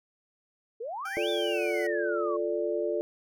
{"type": "exponential two-way sweep", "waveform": "sine", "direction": "up then down", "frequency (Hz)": [426.4, 3607, 1084], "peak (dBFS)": -33, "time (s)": [0.8, 2.37], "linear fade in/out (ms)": 10, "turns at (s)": 1.29}
{"type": "tone with pitch glide", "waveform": "20% pulse", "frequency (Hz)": [784, 742.1], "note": ["G5", "F#5"], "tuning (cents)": [0, 5], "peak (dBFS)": -33, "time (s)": [1.05, 1.87], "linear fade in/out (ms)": 5, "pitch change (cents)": -95, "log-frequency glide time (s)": [1.51, 1.6]}
{"type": "chord", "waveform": "sine", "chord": "D minor", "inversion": "first", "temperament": "equal", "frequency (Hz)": [349.2, 440, 587.3], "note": ["F4", "A4", "D5"], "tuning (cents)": [0, 0, 0], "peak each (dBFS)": -31, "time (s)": [1.17, 3.01], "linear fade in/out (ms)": 0}
{"effects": []}